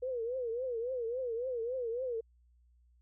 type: tone with vibrato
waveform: sine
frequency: 485.8 Hz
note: B4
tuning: 29 cents flat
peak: -33 dBFS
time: 0.02-2.21 s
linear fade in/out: 10 ms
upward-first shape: triangle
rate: 3.6 Hz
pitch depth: 160 cents each way
effects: added 60 Hz sine -63 dBFS peak until 3.01 s